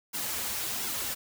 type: noise with flanger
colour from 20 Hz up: white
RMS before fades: -33 dBFS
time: 0.13-1.15 s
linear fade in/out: 20 ms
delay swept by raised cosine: 1.6 to 6.9 ms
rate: 1.4 Hz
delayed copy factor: -0.65
effects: none

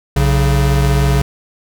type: tone pair together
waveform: square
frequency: 61.74 / 138.73 Hz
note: B1 / C#3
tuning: 0 / +2 cents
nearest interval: octave + major second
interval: 1402 cents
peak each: -14 dBFS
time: 0.16-1.22 s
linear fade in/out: 5 ms
effects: none

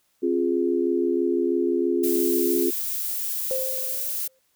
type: chord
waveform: sine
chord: F minor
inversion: second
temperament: equal with one note detuned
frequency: 266 / 349.2 / 415.3 Hz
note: C4 / F4 / Ab4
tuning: +29 / 0 / 0 cents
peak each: -26 / -22 / -26 dBFS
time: 0.22-2.71 s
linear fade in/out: 20 ms
type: noise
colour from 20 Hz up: violet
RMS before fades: -28 dBFS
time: 2.03-4.28 s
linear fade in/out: 10 ms
type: tone with exponential decay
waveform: sine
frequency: 523.3 Hz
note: C5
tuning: in tune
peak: -23 dBFS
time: 3.51-4.39 s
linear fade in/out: 0 ms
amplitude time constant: 190 ms
effects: white hiss -68 dBFS RMS until 4.55 s

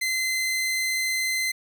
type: tone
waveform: sawtooth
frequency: 2061 Hz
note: C7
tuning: 27 cents flat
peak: -20 dBFS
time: 0.01-1.52 s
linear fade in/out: 10 ms
effects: none

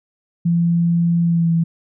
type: tone with pitch glide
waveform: sine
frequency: 170.1 to 166.12 Hz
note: F3 to E3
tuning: -45 to +14 cents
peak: -13 dBFS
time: 0.45-1.64 s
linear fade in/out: 10 ms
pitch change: -41 cents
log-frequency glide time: 1.22-1.53 s
effects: none

